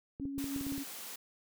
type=clicks; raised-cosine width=3 ms; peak=-30 dBFS; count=9; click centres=0.199 / 0.254 / 0.38 / 0.442 / 0.562 / 0.611 / 0.667 / 0.722 / 0.78 s
type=tone with tremolo; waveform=sine; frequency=277.2 Hz; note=C#4; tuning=in tune; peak=-34 dBFS; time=0.2-0.84 s; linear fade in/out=20 ms; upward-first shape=sine; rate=6.3 Hz; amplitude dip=35%
type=high-pass noise; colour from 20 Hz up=white; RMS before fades=-45 dBFS; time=0.38-1.16 s; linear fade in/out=5 ms; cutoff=170 Hz; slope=48 dB/octave
effects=none